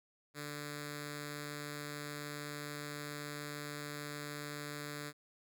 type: tone with notch filter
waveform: 5% pulse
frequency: 146.83 Hz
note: D3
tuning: in tune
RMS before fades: -44 dBFS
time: 0.34-5.13 s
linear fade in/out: 50 ms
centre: 830 Hz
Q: 0.93
effects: none